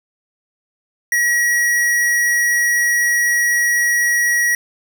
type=tone; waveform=square; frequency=1912 Hz; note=A#6; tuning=43 cents sharp; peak=-14 dBFS; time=1.12-4.55 s; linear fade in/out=2 ms; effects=none